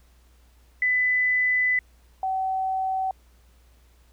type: tone pair in turn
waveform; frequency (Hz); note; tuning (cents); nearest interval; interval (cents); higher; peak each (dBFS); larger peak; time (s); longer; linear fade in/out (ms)
sine; 2000 / 760.1; B6 / F#5; +21 / +46; octave + perfect fourth; 1675; first; -19 / -23; first; 0.82-1.79 / 2.23-3.11; first; 2
effects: added 60 Hz sine -54 dBFS peak until 4.12 s + pink hiss -63 dBFS RMS until 4.12 s